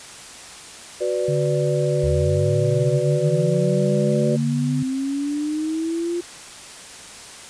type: chord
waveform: sine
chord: B minor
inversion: second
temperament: equal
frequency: 370 / 493.9 / 587.3 Hz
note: F#4 / B4 / D5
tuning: 0 / 0 / 0 cents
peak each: -24 dBFS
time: 1-4.37 s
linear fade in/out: 20 ms
type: tone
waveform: sine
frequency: 144.5 Hz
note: D3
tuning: 28 cents flat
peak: -21 dBFS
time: 1.28-4.83 s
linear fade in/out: 5 ms
type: linear sweep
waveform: sine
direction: up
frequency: 73.2 to 349.6 Hz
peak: -21 dBFS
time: 2.03-6.21 s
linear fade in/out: 10 ms
effects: white hiss -39 dBFS RMS until 7.49 s + resampled to 22050 Hz